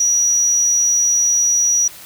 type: tone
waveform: sine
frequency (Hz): 5810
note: F#8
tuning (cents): -32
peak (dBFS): -12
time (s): 0-1.88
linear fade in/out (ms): 5
effects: white hiss -38 dBFS RMS until 2.05 s